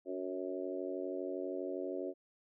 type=harmonic tone with a mistuned harmonic; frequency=92.5 Hz; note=F#2; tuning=in tune; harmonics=3 / 4 / 5 / 6 / 7; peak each=-43 / -40 / -46 / -43 / -46 dBFS; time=0.05-2.14 s; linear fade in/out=50 ms; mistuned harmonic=3; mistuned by=+32 cents; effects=none